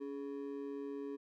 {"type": "ring-modulated tone", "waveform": "triangle", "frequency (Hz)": 350.8, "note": "F4", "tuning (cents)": 8, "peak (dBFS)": -35, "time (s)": [0, 1.17], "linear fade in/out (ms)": 20, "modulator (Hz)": 67.8, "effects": []}